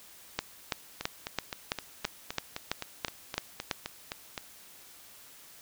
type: two click trains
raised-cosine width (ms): 0.2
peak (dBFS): -11 / -17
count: 11 / 14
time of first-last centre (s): 0.39-3.712 / 1.01-4.378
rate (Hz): 3.01 / 3.86
effects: white hiss -53 dBFS RMS until 5.61 s